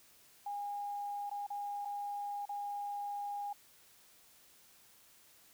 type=tone with dropouts; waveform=sine; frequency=815 Hz; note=G#5; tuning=33 cents flat; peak=-37 dBFS; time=0.46-3.53 s; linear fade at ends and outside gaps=5 ms; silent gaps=1.297-1.312 / 1.467-1.502 / 1.85-1.854 / 2.455-2.491 s; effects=white hiss -63 dBFS RMS until 5.53 s